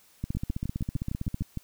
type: two click trains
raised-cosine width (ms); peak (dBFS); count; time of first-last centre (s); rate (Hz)
5; -19 / -18; 9 / 19; 0.35-1.573 / 0.24-1.409; 6.54 / 15.4
effects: white hiss -60 dBFS RMS until 1.63 s